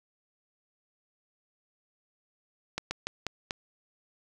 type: slowing click train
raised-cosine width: 0.2 ms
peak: -14 dBFS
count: 5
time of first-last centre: 2.78-3.508 s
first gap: 130 ms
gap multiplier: 1.23
effects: none